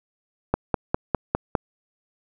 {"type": "click train", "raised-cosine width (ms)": 1, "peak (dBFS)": -5, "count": 6, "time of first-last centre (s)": [0.54, 1.552], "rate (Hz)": 4.94, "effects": []}